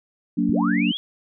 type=chord; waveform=sine; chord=Gb augmented; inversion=none; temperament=just; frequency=185 / 231.2 / 289.1 Hz; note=Gb3 / Bb3 / D4; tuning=0 / -14 / -27 cents; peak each=-23 / -22 / -22 dBFS; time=0.37-0.92 s; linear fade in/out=10 ms
type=linear sweep; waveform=sine; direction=up; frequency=47.82 to 3412 Hz; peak=-25 dBFS; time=0.49-0.97 s; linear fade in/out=0 ms
effects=none